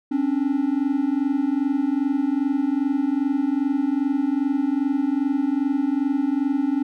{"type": "tone pair together", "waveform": "triangle", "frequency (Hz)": [267.7, 290.2], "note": ["C4", "D4"], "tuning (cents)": [40, -21], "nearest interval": "minor second", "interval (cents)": 139, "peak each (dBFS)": -20, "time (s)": [0.11, 6.83], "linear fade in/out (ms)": 10, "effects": []}